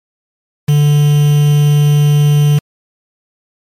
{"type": "tone with quantisation", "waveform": "triangle", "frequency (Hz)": 146.83, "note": "D3", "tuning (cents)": 0, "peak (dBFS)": -4, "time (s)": [0.68, 2.59], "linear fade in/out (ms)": 10, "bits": 4, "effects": ["MP3 64 kbps"]}